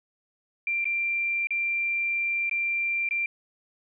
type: tone with dropouts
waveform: sine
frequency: 2367 Hz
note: D7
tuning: 13 cents sharp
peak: -24 dBFS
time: 0.67-3.26 s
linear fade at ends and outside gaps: 2 ms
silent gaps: 0.844-0.854 / 1.471-1.506 / 2.496-2.512 / 3.089-3.109 s
effects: none